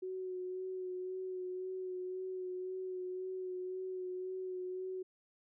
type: tone with vibrato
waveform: sine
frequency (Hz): 370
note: F#4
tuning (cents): 0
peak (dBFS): -38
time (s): 0.02-5.03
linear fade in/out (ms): 10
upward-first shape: sine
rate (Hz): 1.9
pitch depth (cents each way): 20
effects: none